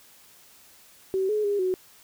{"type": "tone with pitch steps", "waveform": "sine", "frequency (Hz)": [381.3, 424.5, 406.6, 370.5], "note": ["G4", "G#4", "G#4", "F#4"], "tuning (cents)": [-48, 38, -37, 2], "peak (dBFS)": -22, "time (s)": [1.14, 1.74], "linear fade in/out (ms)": 0, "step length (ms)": 150, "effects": ["white hiss -54 dBFS RMS until 2.03 s"]}